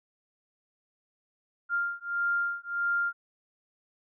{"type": "beating tone pair", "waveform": "sine", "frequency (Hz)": [1397, 1398.6], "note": ["F6", "F6"], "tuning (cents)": [0, 2], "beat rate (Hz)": 1.6, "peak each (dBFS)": -30, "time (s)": [1.69, 3.13], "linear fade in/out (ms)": 50, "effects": []}